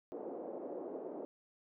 white band-pass noise, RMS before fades -44 dBFS, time 0.12-1.25 s, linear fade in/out 0 ms, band 290 to 560 Hz, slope 24 dB/octave, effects none

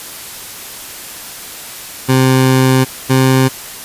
20% pulse tone pair in turn, 130.7 / 131.35 Hz, C3 / C3, -1 / +7 cents, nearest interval unison, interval 8 cents, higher second, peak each -3 dBFS, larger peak neither, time 2.08-2.85 / 3.09-3.49 s, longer first, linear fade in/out 20 ms, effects white hiss -29 dBFS RMS until 3.84 s + resampled to 32000 Hz

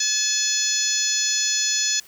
harmonic tone with a mistuned harmonic, 858 Hz, A5, 44 cents flat, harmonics 2 / 3 / 4 / 5 / 6 / 7 / 8, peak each -32 / -32 / -28 / -28 / -27 / -26 / -24 dBFS, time 0-2 s, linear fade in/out 5 ms, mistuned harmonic 7, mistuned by +16 cents, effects white hiss -49 dBFS RMS until 2.07 s

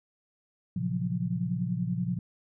sine chord, Gb major seventh, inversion first, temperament equal with one note detuned, 116.54 / 136.21 / 174.61 / 185 Hz, Bb2 / Db3 / F3 / Gb3, 0 / -30 / 0 / 0 cents, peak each -34 / -35 / -30 / -35 dBFS, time 0.76-2.19 s, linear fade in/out 5 ms, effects none

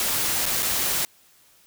white noise with dropouts, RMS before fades -24 dBFS, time 0-1.05 s, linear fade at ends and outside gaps 1 ms, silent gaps 0.456-0.462 / 0.624-0.628 s, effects white hiss -57 dBFS RMS until 1.66 s

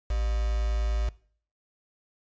sine tone with quantisation, 55 Hz, A1, in tune, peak -24 dBFS, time 0.1-1.09 s, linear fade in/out 5 ms, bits 6, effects noise-tail reverb RT60 0.5 s tail -21 dB re dry + resampled to 16000 Hz

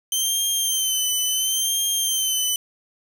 15% pulse tone with vibrato, 3100 Hz, G7, 20 cents flat, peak -13 dBFS, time 0.12-2.56 s, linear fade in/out 2 ms, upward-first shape sine, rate 0.72 Hz, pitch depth 56 cents each way, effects 7-bit

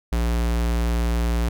square tone, 58.3 Hz, A#1, 1 cent sharp, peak -20 dBFS, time 0.12-1.49 s, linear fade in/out 5 ms, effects none

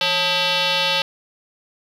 sine tone with frequency modulation, 168.2 Hz, E3, 35 cents sharp, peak -15 dBFS, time 0.01-1.02 s, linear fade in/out 2 ms, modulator 716 Hz, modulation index 5.8, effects tanh soft clip ceiling -14 dBFS + 8-bit

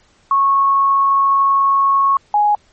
sine tone pair in turn, 1100 / 832.1 Hz, C#6 / G#5, -14 / +3 cents, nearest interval perfect fourth, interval 483 cents, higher first, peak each -10 dBFS, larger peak neither, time 0.31-2.17 / 2.34-2.55 s, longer first, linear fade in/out 2 ms, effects pink hiss -54 dBFS RMS until 2.72 s + MP3 32 kbps

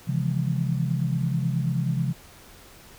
sine tone cluster, 132.8 / 160.1 / 169.4 / 206.3 Hz, C3 / D#3 / E3 / G#3, +26 / +50 / +48 / -11 cents, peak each -25 / -30 / -27 / -34 dBFS, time 0.07-2.13 s, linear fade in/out 20 ms, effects pink hiss -49 dBFS RMS until 2.98 s

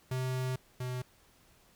square tone pair in turn, 128.8 / 126.08 Hz, C3 / B2, -27 / +36 cents, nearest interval unison, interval 37 cents, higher first, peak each -32 / -35 dBFS, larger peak first, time 0.11-0.56 / 0.8-1.02 s, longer first, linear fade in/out 5 ms, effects pink hiss -64 dBFS RMS until 1.75 s

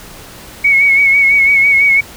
sine tone with vibrato, 2217 Hz, C#7, in tune, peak -6 dBFS, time 0.64-2.01 s, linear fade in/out 10 ms, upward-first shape sine, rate 6 Hz, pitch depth 41 cents each way, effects pink hiss -34 dBFS RMS until 2.16 s

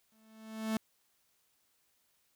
45% pulse tone with exponential growth, 220 Hz, A3, in tune, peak -29 dBFS, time 0.12-0.77 s, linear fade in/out 2 ms, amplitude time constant 140 ms, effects white hiss -74 dBFS RMS until 2.35 s

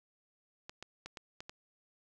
clicks, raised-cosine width 0.2 ms, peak -27 dBFS, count 6, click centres 0.695 / 0.826 / 1.06 / 1.172 / 1.405 / 1.495 s, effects none

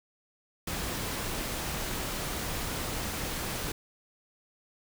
pink noise, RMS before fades -34 dBFS, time 0.67-3.72 s, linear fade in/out 5 ms, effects none

